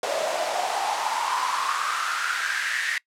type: noise with high-pass filter sweep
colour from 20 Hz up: pink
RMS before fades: -26 dBFS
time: 0.03-2.98 s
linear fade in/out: 2 ms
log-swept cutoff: 570 to 1900 Hz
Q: 6.5
effects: noise-tail reverb RT60 0.1 s tail -23 dB re dry + low-pass 8000 Hz 12 dB/octave